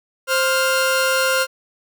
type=tone pair together; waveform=sawtooth; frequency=525 / 1401.6 Hz; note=C5 / F6; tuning=+6 / +6 cents; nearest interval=octave + perfect fourth; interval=1700 cents; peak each=-15 dBFS; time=0.27-1.47 s; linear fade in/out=50 ms; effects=none